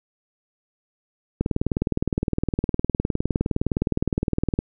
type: click train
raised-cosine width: 3 ms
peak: -8 dBFS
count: 63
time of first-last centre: 1.41-4.589 s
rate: 19.5 Hz
effects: none